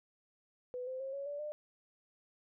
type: tone with pitch steps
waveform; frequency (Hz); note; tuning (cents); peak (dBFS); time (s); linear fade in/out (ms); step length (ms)
sine; 498.4 / 517.2 / 536.6 / 556.9 / 577.8 / 599.6; B4 / C5 / C5 / C#5 / D5 / D5; +16 / -20 / +44 / +8 / -28 / +36; -38; 0.74-1.52; 0; 130
effects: none